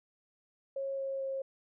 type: tone with pitch steps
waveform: sine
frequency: 545 / 541.5 / 538.1 Hz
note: C#5 / C#5 / C5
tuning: -29 / -41 / +48 cents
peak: -33 dBFS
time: 0.76-1.42 s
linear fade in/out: 5 ms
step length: 220 ms
effects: none